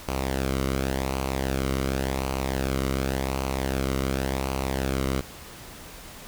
sawtooth tone with flanger, 66.6 Hz, C2, 31 cents sharp, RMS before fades -27 dBFS, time 0.08-5.21 s, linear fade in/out 5 ms, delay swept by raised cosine 0.56 to 1.19 ms, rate 0.9 Hz, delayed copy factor -0.6, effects pink hiss -43 dBFS RMS until 6.27 s

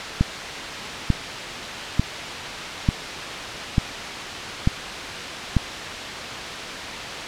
click train, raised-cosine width 5 ms, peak -4 dBFS, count 7, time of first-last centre 0.21-5.567 s, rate 1.12 Hz, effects white hiss -29 dBFS RMS until 7.27 s + low-pass 4000 Hz 12 dB/octave

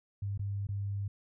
sine tone with dropouts, 100 Hz, G2, 35 cents sharp, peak -32 dBFS, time 0.22-1.08 s, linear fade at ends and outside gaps 5 ms, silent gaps 0.377-0.393 / 0.67-0.688 s, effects none

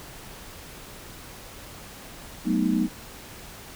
sine chord, B dominant seventh, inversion second, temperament equal with one note detuned, 188.78 / 220 / 246.9 / 311.1 Hz, F#3 / A3 / B3 / D#4, +35 / 0 / 0 / 0 cents, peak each -26 dBFS, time 2.44-2.89 s, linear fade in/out 50 ms, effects pink hiss -43 dBFS RMS until 3.75 s

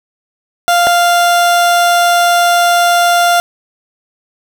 30% pulse tone pair in turn, 697 / 697 Hz, F5 / F5, -4 / -4 cents, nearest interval unison, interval 0 cents, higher neither, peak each -5 dBFS, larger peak neither, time 0.68-0.87 / 0.87-3.4 s, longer second, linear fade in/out 0 ms, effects none

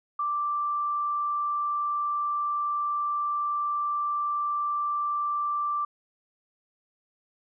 sine tone, 1174.7 Hz, D6, in tune, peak -25 dBFS, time 0.19-5.85 s, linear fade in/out 5 ms, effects none

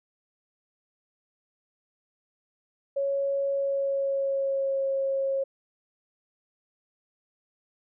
sine tone with pitch glide, 554.4 to 542.7 Hz, C#5 to C#5, 0 to -37 cents, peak -24 dBFS, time 2.96-5.44 s, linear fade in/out 10 ms, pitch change -37 cents, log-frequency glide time 3.52-4.85 s, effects none

